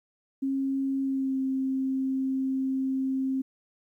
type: tone with pitch glide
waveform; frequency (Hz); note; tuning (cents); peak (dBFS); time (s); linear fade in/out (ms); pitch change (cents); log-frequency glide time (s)
sine; 270.4 to 265.1; C#4 to C4; -43 to +23; -25; 0.42-3.42; 10; -34; 1-1.39
effects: 11-bit

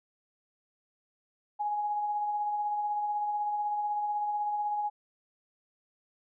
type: tone with tremolo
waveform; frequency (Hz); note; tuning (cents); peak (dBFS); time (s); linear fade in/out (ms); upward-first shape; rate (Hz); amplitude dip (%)
sine; 833; G#5; +5; -27; 1.59-4.9; 20; sine; 16; 30
effects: none

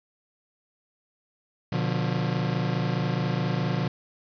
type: chord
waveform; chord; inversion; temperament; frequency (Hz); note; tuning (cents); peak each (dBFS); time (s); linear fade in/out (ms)
40% pulse; B diminished; none; just; 123.47 / 148.16 / 177.8; B2 / D3 / F3; 0 / +16 / +31; -28; 1.72-3.88; 5
effects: resampled to 11025 Hz + 8-bit

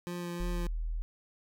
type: tone with vibrato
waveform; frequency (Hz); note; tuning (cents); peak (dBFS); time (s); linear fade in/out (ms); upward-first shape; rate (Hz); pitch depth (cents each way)
25% pulse; 174.61; F3; 0; -32; 0.07-0.67; 0; sine; 3; 13
type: tone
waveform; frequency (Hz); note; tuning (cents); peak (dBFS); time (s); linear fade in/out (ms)
sine; 40.18; E1; -44; -31; 0.4-1.02; 0
effects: none

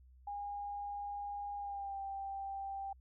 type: tone with pitch glide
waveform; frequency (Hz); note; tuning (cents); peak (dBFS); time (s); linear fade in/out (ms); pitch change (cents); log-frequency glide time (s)
sine; 814 to 785.8; G#5 to G5; -35 to +4; -39; 0.27-2.93; 5; -61; 1.57-2
effects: added 63 Hz sine -58 dBFS peak until 3 s

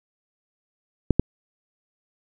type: clicks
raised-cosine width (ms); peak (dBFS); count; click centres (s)
3; -3; 2; 1.107 / 1.196
effects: none

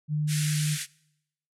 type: tone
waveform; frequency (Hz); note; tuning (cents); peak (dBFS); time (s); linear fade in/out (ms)
sine; 150.9; D3; +47; -24; 0.08-0.78; 50
type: band-pass noise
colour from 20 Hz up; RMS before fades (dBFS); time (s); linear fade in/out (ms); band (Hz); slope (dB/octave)
white; -34; 0.27-0.87; 50; 1500 to 11000; 48
effects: noise-tail reverb RT60 0.8 s tail -23 dB re dry

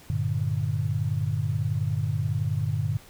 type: chord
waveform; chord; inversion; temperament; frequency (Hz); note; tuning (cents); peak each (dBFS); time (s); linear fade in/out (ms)
sine; G minor; none; equal with one note detuned; 98 / 116.54 / 148.02; G2 / Bb2 / D3; 0 / 0 / +14; -28; 0.1-2.97; 0
effects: pink hiss -51 dBFS RMS until 3.09 s

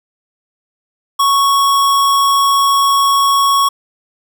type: tone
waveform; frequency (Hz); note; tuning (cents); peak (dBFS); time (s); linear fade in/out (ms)
square; 1108.7; C#6; 0; -10; 1.19-3.69; 10
effects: none

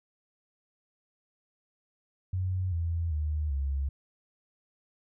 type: tone with pitch steps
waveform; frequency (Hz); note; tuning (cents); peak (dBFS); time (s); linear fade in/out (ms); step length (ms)
sine; 92.5 / 83.85 / 76.01 / 68.9; F#2 / E2 / D#2 / C#2; 0 / +30 / -40 / -10; -27; 2.33-3.89; 5; 390
effects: none

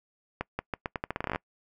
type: accelerating click train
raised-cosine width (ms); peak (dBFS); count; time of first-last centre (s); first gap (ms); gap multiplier
0.5; -15; 16; 0.41-1.359; 180; 0.82
effects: noise-tail reverb RT60 0.1 s tail -24 dB re dry

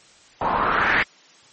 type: noise with low-pass filter sweep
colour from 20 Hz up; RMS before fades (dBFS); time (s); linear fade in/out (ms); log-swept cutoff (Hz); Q
white; -20; 0.41-1.03; 5; 870 to 2000; 3.7
effects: white hiss -51 dBFS RMS until 1.52 s + MP3 32 kbps

